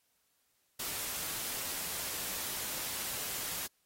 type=noise; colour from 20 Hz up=white; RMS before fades=-38 dBFS; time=0.79-3.67 s; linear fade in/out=10 ms; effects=white hiss -75 dBFS RMS until 3.85 s + AAC 48 kbps